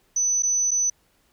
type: tone with dropouts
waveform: sine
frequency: 6000 Hz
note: F#8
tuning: 23 cents sharp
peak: -19 dBFS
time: 0.16-0.9 s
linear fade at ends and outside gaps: 5 ms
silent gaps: 0.424-0.432 / 0.709-0.714 s
effects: pink hiss -64 dBFS RMS until 1.32 s